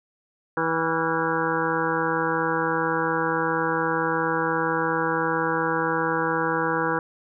harmonic tone with a mistuned harmonic, 162.8 Hz, E3, 21 cents flat, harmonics 1 / 2 / 3 / 5 / 6 / 7 / 8 / 9 / 10, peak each -33 / -29 / -27 / -32 / -29 / -32 / -31 / -30 / -32 dBFS, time 0.57-6.99 s, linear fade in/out 2 ms, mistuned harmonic 8, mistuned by +76 cents, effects none

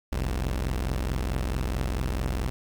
sawtooth tone pair together, 44.61 / 64.7 Hz, F1 / C2, +38 / -19 cents, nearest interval tritone, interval 643 cents, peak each -25 dBFS, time 0.12-2.5 s, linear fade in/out 0 ms, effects 9-bit

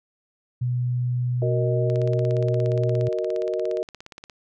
sine tone with pitch glide, 123.47 to 121.77 Hz, B2 to B2, 0 to -24 cents, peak -21 dBFS, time 0.61-3.09 s, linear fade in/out 10 ms, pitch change -24 cents, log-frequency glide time 2.23-2.66 s
sine chord, D# minor, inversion first, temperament equal, 370 / 466.2 / 622.3 Hz, F#4 / A#4 / D#5, 0 / 0 / 0 cents, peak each -27 dBFS, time 1.42-3.83 s, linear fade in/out 2 ms
click train, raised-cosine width 0.2 ms, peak -23 dBFS, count 42, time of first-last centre 1.9-4.298 s, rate 17.1 Hz
effects none

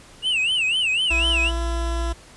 triangle tone with vibrato, 2786 Hz, F7, 5 cents flat, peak -17 dBFS, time 0.22-1.52 s, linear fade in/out 50 ms, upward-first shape sine, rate 4 Hz, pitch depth 180 cents each way
sine tone, 58.1 Hz, A#1, 5 cents flat, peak -22 dBFS, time 1.1-2.14 s, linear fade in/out 20 ms
15% pulse tone with pitch glide, 333.3 to 337.2 Hz, E4 to E4, +19 to +39 cents, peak -22 dBFS, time 1.1-2.13 s, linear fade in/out 10 ms, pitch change +20 cents, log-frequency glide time 1.44-1.59 s
effects pink hiss -47 dBFS RMS until 2.36 s + resampled to 24000 Hz

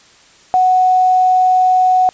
sine tone with quantisation, 740 Hz, F#5, in tune, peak -8 dBFS, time 0.54-2.09 s, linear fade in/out 0 ms, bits 6, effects white hiss -46 dBFS RMS until 2.13 s + resampled to 16000 Hz

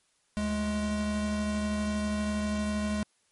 square tone pair together, 74.2 / 210.1 Hz, D2 / G#3, +18 / +20 cents, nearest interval octave + tritone, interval 1802 cents, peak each -37 / -29 dBFS, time 0.37-3.03 s, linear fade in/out 0 ms, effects white hiss -70 dBFS RMS until 3.31 s + MP3 48 kbps

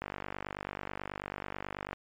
click train, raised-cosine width 0.5 ms, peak -21 dBFS, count 95, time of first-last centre 0.02-1.931 s, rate 49.2 Hz, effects MP3 64 kbps

